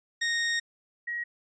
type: tone pair in turn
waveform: sawtooth / sine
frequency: 1859 / 1899.2 Hz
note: A#6 / A#6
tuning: -5 / +32 cents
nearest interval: unison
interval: 37 cents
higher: second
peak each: -22 / -30 dBFS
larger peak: first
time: 0.21-0.6 / 1.07-1.24 s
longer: first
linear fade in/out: 10 ms
effects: resampled to 16000 Hz